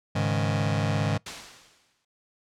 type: chord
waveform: sawtooth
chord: Ab suspended fourth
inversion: none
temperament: just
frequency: 103.83 / 138.43 / 155.74 Hz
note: Ab2 / Db3 / Eb3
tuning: 0 / -2 / +2 cents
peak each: -22 / -25 / -24 dBFS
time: 0.15-1.18 s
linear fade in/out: 10 ms
type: noise with exponential decay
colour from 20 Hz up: white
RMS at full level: -32 dBFS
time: 1.26-2.05 s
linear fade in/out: 5 ms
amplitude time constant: 170 ms
effects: noise-tail reverb RT60 0.2 s tail -25 dB re dry + low-pass 6000 Hz 12 dB/octave